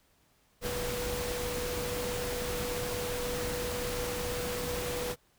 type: tone in noise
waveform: sine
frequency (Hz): 489.9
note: B4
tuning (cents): -14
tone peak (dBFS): -35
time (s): 0.61-5.16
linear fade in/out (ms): 50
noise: pink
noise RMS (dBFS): -36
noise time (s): 0.61-5.16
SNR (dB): -2
effects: pink hiss -68 dBFS RMS until 5.38 s